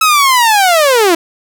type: linear sweep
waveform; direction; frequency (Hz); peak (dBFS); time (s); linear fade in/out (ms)
sawtooth; down; 1303 to 320.3; -3; 0.01-1.15; 5
effects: none